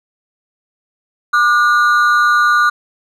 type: ring-modulated tone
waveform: triangle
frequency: 1321 Hz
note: E6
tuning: 3 cents sharp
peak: -4 dBFS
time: 1.33-2.7 s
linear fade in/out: 10 ms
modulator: 125 Hz
effects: none